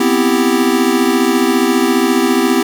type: chord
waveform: square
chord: C major seventh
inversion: third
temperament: equal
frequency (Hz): 246.9 / 261.6 / 329.6 / 392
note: B3 / C4 / E4 / G4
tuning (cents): 0 / 0 / 0 / 0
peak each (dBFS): -17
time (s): 0-2.63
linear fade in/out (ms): 5
effects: none